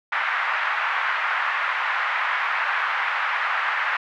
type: band-pass noise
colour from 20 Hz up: white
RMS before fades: -24 dBFS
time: 0.12-3.97 s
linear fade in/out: 5 ms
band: 910 to 2000 Hz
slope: 24 dB/octave
effects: none